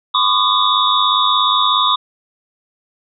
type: tone cluster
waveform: sine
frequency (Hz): 1016 / 1121 / 1218 / 3476 / 3744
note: B5 / C#6 / D#6 / A7 / A#7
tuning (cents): +49 / +19 / -37 / -22 / +7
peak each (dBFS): -18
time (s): 0.14-1.96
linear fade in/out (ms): 10
effects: none